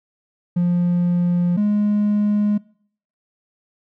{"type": "tone pair in turn", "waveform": "triangle", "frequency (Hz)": [175.5, 207.9], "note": ["F3", "G#3"], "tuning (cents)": [9, 2], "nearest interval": "minor third", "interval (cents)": 293, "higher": "second", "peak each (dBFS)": -12, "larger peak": "neither", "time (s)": [[0.56, 1.57], [1.57, 2.58]], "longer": "neither", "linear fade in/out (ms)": 10, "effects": ["noise-tail reverb RT60 0.6 s tail -25 dB re dry", "tanh soft clip ceiling -10 dBFS"]}